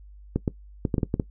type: clicks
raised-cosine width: 3 ms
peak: -10 dBFS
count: 8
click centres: 0.36 / 0.478 / 0.852 / 0.942 / 0.982 / 1.032 / 1.141 / 1.198 s
effects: noise-tail reverb RT60 0.1 s tail -18 dB re dry + added 50 Hz sine -44 dBFS peak until 1.3 s